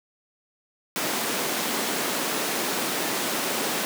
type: high-pass noise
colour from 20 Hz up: pink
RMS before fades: -27 dBFS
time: 0.96-3.85 s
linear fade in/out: 0 ms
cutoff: 210 Hz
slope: 24 dB/octave
effects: none